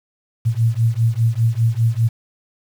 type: beating tone pair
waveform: sine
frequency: 112.1 / 117.1 Hz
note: A2 / A#2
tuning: +33 / +8 cents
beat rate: 5 Hz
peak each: -17 dBFS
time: 0.45-2.09 s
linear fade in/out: 20 ms
effects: 7-bit